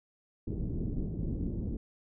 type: low-pass noise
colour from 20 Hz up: pink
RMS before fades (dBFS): -34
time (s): 0.47-1.77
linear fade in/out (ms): 5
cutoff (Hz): 340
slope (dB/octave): 24
effects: none